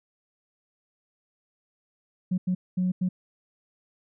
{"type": "tone bursts at uneven times", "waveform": "sine", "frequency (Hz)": 182.7, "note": "F#3", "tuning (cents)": -22, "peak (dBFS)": -21, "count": 4, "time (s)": [[2.31, 2.38], [2.47, 2.55], [2.77, 2.92], [3.01, 3.09]], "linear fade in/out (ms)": 10, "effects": ["tanh soft clip ceiling -18 dBFS"]}